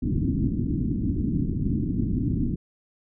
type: low-pass noise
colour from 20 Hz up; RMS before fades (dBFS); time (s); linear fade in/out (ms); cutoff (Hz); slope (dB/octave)
white; -25; 0.02-2.56; 5; 300; 48
effects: none